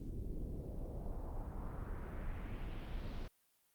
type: noise with low-pass filter sweep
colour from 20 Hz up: brown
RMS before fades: -43 dBFS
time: 0-3.28 s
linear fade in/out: 5 ms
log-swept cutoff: 280 to 4700 Hz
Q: 1.7
effects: white hiss -75 dBFS RMS until 3.74 s + Opus 48 kbps